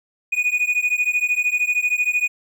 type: beating tone pair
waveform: triangle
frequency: 2463 / 2476 Hz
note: D#7 / D#7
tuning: -18 / -9 cents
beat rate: 13 Hz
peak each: -19 dBFS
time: 0.32-2.28 s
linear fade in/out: 10 ms
effects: none